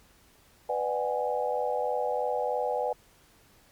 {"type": "chord", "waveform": "sine", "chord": "G# half-diminished seventh", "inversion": "first", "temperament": "just", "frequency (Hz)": [498.4, 598, 747.5, 830.6], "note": ["B4", "D5", "F#5", "G#5"], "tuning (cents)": [16, 31, 17, 0], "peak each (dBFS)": [-30, -32, -33, -32], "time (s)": [0.69, 2.93], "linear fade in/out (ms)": 5, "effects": ["pink hiss -60 dBFS RMS until 3.71 s", "MP3 96 kbps"]}